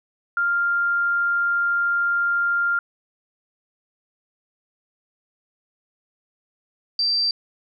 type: tone pair in turn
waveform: sine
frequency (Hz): 1396.9 / 4688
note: F6 / D8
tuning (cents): 0 / -4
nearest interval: octave + major sixth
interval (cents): 2096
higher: second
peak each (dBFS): -18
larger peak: neither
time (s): 0.37-2.79 / 6.99-7.31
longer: first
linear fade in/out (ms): 2
effects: none